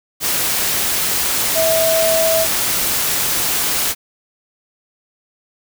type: tone in noise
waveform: sine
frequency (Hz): 650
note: E5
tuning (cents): -24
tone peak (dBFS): -14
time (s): 1.54-2.47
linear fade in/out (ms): 50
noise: white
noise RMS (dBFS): -18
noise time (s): 0.2-3.95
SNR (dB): +1
effects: none